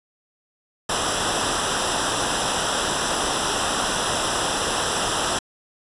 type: noise with comb filter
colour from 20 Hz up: pink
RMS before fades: -23 dBFS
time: 0.89-5.39 s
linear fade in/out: 5 ms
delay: 0.45 ms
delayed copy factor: -0.8
effects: resampled to 24000 Hz